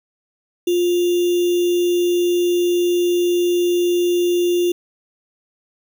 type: tone with sample-and-hold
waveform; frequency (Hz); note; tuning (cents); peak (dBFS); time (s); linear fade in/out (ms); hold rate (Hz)
sine; 351.8; F4; +13; -14; 0.67-4.72; 5; 3150
effects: none